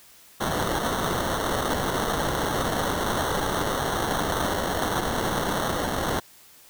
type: noise with sample-and-hold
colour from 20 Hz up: blue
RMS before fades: -26 dBFS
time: 0.4-6.2 s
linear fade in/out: 10 ms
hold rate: 2450 Hz
effects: white hiss -52 dBFS RMS until 6.69 s